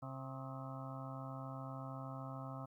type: harmonic tone with a mistuned harmonic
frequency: 133.2 Hz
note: C3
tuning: 31 cents sharp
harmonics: 1 / 2 / 4 / 5 / 6 / 7 / 8 / 9 / 10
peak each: -46 / -51 / -56 / -53 / -56 / -61 / -54 / -59 / -54 dBFS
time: 0.02-2.66 s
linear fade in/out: 10 ms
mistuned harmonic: 10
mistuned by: -60 cents
effects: 13-bit